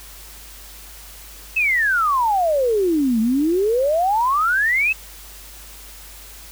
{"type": "exponential two-way sweep", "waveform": "sine", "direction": "down then up", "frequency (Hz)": [2660, 215.8, 2660], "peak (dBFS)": -15, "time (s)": [1.56, 4.93], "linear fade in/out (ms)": 10, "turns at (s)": 3.2, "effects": ["added 50 Hz sine -42 dBFS peak until 6.51 s", "white hiss -41 dBFS RMS until 6.51 s"]}